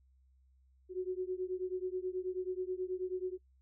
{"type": "beating tone pair", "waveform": "sine", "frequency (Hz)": [364.9, 374.2], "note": ["F#4", "F#4"], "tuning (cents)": [-24, 20], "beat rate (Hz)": 9.3, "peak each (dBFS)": [-37, -38], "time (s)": [0.89, 3.38], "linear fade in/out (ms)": 50, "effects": ["noise-tail reverb RT60 0.1 s tail -22 dB re dry", "added 65 Hz sine -64 dBFS peak until 3.61 s"]}